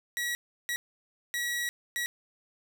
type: tone bursts at uneven times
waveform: sawtooth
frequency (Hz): 1922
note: B6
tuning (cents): -48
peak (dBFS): -26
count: 4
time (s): 0.17-0.35 / 0.69-0.76 / 1.34-1.69 / 1.96-2.06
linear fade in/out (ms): 0
effects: none